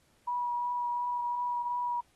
sine tone with vibrato, 969 Hz, B5, 33 cents flat, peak -29 dBFS, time 0.27-2.01 s, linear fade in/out 10 ms, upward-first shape triangle, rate 2.8 Hz, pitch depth 15 cents each way, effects pink hiss -68 dBFS RMS until 2.15 s + AAC 32 kbps

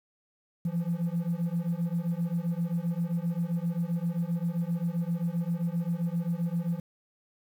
triangle beating tone pair, 166.8 / 174.4 Hz, E3 / F3, +21 / -2 cents, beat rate 7.6 Hz, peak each -27 dBFS, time 0.65-6.8 s, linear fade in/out 5 ms, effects tanh soft clip ceiling -22 dBFS + 9-bit

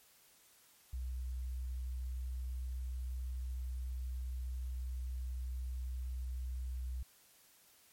sine tone, 62.9 Hz, B1, 32 cents sharp, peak -37 dBFS, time 0.93-7.03 s, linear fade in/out 5 ms, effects white hiss -65 dBFS RMS until 7.92 s + MP3 64 kbps

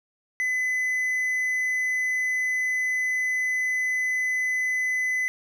triangle tone, 2014 Hz, B6, 33 cents sharp, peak -21 dBFS, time 0.4-5.28 s, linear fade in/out 0 ms, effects none

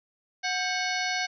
harmonic tone with a mistuned harmonic, 735 Hz, F#5, 12 cents flat, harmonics 1 / 2 / 3 / 4 / 5 / 6 / 7 / 8, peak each -32 / -32 / -32 / -39 / -39 / -35 / -39 / -39 dBFS, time 0.43-1.27 s, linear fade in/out 20 ms, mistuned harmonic 2, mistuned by +130 cents, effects none

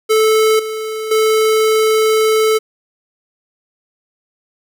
square tone with level steps, 436.8 Hz, A4, 13 cents flat, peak -10 / -21 / -11 dBFS, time 0.09-2.59 s, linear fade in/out 20 ms, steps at 0.59 / 1.11 s, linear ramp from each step 5 ms, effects none

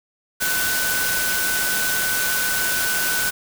sine tone in noise, 1502 Hz, F#6, 26 cents sharp, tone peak -23 dBFS, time 0.4-3.31 s, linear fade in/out 20 ms, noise white, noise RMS -23 dBFS, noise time 0.4-3.31 s, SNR -3 dB, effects none

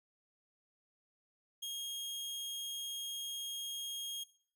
sawtooth tone, 3254 Hz, G#7, 36 cents flat, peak -36 dBFS, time 1.62-4.24 s, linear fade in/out 10 ms, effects noise-tail reverb RT60 0.5 s tail -18 dB re dry

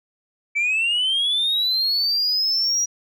sine linear sweep, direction up, 2289 to 5780 Hz, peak -16 dBFS, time 0.55-2.86 s, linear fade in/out 20 ms, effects tanh soft clip ceiling -16 dBFS

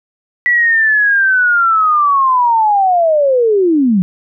sine linear sweep, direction down, 1962 to 173.9 Hz, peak -8 dBFS, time 0.46-4.02 s, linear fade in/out 0 ms, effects none

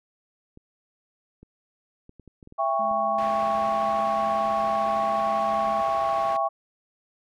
clicks, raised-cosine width 3 ms, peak -34 dBFS, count 9, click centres 0.574 / 1.43 / 2.094 / 2.197 / 2.277 / 2.428 / 2.474 / 2.524 / 2.913 s
sine chord, C# diminished, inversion first, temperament just, 665.2 / 798.3 / 1108.7 Hz, E5 / G5 / C#6, +16 / +31 / 0 cents, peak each -26 dBFS, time 2.58-6.49 s, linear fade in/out 20 ms
triangle tone, 213.7 Hz, G#3, 50 cents sharp, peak -35 dBFS, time 2.79-5.81 s, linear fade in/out 5 ms
white low-pass noise, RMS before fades -40 dBFS, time 3.18-6.37 s, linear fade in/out 5 ms, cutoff 2000 Hz, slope 12 dB/octave
effects none

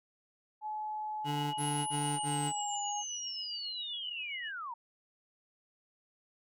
sine tone with pitch glide, 855 to 822.5 Hz, A5 to G#5, -50 to -17 cents, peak -35 dBFS, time 0.61-3.04 s, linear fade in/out 50 ms, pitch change -67 cents, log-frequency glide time 1.95-2.68 s
25% pulse tone bursts, 146.83 Hz, D3, in tune, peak -30 dBFS, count 4, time 1.24-2.527 s, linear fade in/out 50 ms, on 300 ms, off 29 ms
sine tone with tremolo, 2912 Hz, F#7, 28 cents flat, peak -39 dBFS, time 1.24-4.52 s, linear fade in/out 50 ms, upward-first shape triangle, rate 7.5 Hz, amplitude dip 65%
sine linear sweep, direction down, 10890 to 896 Hz, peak -38 dBFS, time 1.58-4.74 s, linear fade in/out 5 ms
effects none

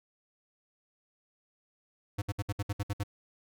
square tone bursts, 101.5 Hz, G#2, 39 cents flat, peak -30 dBFS, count 9, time 2.18-3.036 s, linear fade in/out 10 ms, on 40 ms, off 62 ms, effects none

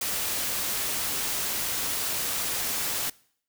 white noise, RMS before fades -29 dBFS, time 0.01-3.1 s, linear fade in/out 5 ms, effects noise-tail reverb RT60 0.6 s tail -23 dB re dry

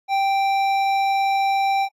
sine tone with hard clipping, 784 Hz, G5, in tune, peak -19 dBFS, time 0.08-1.89 s, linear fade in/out 50 ms, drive 11 dB, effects AAC 48 kbps

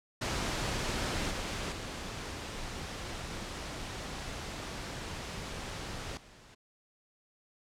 pink noise with level steps, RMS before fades -33 / -36 / -40 / -55 dBFS, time 0.21-6.55 s, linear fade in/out 10 ms, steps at 1.31 / 1.72 / 6.17 s, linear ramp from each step 2 ms, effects low-pass 7000 Hz 12 dB/octave

